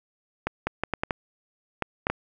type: clicks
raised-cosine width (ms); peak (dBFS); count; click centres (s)
0.5; -10; 9; 0.47 / 0.67 / 0.836 / 0.937 / 1.035 / 1.108 / 1.823 / 2.069 / 2.1
effects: none